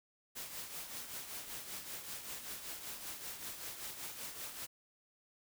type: noise with tremolo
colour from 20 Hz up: white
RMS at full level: -43 dBFS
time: 0.35-4.67 s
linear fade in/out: 20 ms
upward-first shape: triangle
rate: 5.2 Hz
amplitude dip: 60%
effects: none